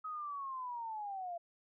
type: linear sweep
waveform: sine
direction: down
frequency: 1275 to 675 Hz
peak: -39 dBFS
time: 0.04-1.38 s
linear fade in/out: 10 ms
effects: none